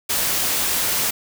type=noise; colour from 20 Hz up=white; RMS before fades=-21 dBFS; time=0.09-1.11 s; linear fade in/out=10 ms; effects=none